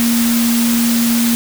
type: tone in noise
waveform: sine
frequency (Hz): 233.8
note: A#3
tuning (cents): +5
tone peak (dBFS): -12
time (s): 0-1.35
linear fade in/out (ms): 0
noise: white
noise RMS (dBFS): -20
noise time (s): 0-1.35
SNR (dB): +5
effects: none